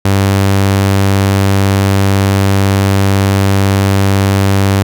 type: tone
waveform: sawtooth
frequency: 98 Hz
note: G2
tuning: in tune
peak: -4 dBFS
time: 0.05-4.83 s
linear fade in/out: 5 ms
effects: none